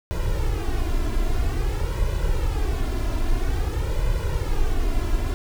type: noise with flanger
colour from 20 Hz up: brown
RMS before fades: -22 dBFS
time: 0.11-5.34 s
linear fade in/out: 0 ms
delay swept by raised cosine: 2 to 2.98 ms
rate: 0.5 Hz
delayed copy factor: +0.85
effects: none